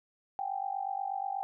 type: tone with amplitude modulation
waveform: sine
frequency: 784 Hz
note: G5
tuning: in tune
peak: -28 dBFS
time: 0.39-1.43 s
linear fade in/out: 0 ms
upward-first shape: sine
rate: 48.3 Hz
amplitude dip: 90%
effects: none